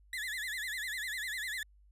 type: tone with vibrato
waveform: 35% pulse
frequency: 1870 Hz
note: A#6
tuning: 5 cents sharp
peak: -34 dBFS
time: 0.13-1.63 s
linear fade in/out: 2 ms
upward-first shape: sine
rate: 10 Hz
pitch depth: 180 cents each way
effects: added 50 Hz sine -59 dBFS peak until 1.91 s + resampled to 32000 Hz